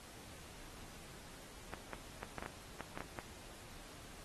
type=clicks; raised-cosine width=0.5 ms; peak=-27 dBFS; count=10; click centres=1.737 / 1.933 / 2.231 / 2.383 / 2.425 / 2.461 / 2.807 / 2.975 / 3.006 / 3.188 s; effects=pink hiss -55 dBFS RMS until 4.24 s + AAC 32 kbps